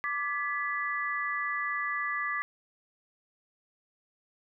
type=chord; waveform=sine; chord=G# diminished; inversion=second; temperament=equal with one note detuned; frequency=1174.7 / 1699.1 / 1975.5 Hz; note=D6 / G#6 / B6; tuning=0 / +39 / 0 cents; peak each=-33 / -35 / -33 dBFS; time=0.04-2.42 s; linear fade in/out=0 ms; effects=none